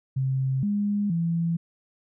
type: tone with pitch steps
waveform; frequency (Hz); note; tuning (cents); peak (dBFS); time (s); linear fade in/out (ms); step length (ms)
sine; 132.7 / 204.8 / 167.7; C3 / G#3 / E3; +25 / -24 / +30; -22; 0.16-1.57; 10; 470
effects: none